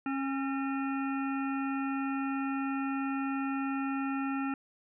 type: harmonic tone with a mistuned harmonic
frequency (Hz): 272.3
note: C#4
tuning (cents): -31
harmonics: 1 / 3 / 5 / 7 / 9 / 10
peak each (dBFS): -31 / -40 / -39 / -46 / -46 / -50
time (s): 0.06-4.54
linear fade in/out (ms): 2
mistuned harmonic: 7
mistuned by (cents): -76
effects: none